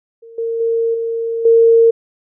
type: tone with level steps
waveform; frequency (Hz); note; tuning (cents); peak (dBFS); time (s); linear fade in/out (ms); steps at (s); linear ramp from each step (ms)
sine; 458.4; A#4; -29; -35 / -17 / -13 / -17 / -6; 0.22-1.91; 10; 0.38 / 0.6 / 0.94 / 1.45; 5
effects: none